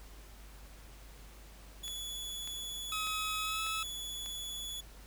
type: tone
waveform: sawtooth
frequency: 3417 Hz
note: G#7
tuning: 49 cents sharp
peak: -36 dBFS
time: 1.83-4.81 s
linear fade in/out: 10 ms
type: click train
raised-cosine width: 0.2 ms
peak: -29 dBFS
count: 5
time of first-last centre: 1.88-4.261 s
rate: 1.68 Hz
type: tone with pitch glide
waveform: 20% pulse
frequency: 1273 to 1297.5 Hz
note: D#6 to E6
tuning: +39 to -28 cents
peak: -30 dBFS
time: 2.92-3.83 s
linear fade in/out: 2 ms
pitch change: +33 cents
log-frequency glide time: 3.43-3.6 s
effects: added 50 Hz sine -51 dBFS peak until 5.06 s + pink hiss -57 dBFS RMS until 5.06 s